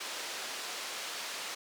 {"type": "band-pass noise", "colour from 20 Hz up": "white", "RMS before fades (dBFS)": -40, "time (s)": [0, 1.55], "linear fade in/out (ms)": 10, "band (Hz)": [390, 5400], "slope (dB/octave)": 12, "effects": []}